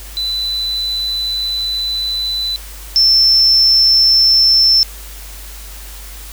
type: tone pair in turn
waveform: sine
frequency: 3997 / 5335 Hz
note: B7 / E8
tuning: +20 / +20 cents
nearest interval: perfect fourth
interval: 500 cents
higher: second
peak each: -16 / -7 dBFS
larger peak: second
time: 0.17-2.56 / 2.96-4.83 s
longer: first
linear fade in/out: 0 ms
effects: added 50 Hz sine -31 dBFS peak until 6.32 s + white hiss -35 dBFS RMS until 6.32 s